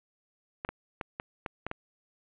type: clicks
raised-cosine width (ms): 0.5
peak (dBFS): -19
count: 7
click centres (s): 0.649 / 0.69 / 1.012 / 1.199 / 1.462 / 1.666 / 1.714
effects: resampled to 8000 Hz + 8-bit